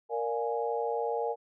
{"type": "chord", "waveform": "sine", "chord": "Bb dominant seventh", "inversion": "none", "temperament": "equal", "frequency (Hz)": [466.2, 587.3, 698.5, 830.6], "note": ["Bb4", "D5", "F5", "Ab5"], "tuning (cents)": [0, 0, 0, 0], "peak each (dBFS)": [-31, -37, -37, -34], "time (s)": [0.09, 1.36], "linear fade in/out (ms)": 50, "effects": []}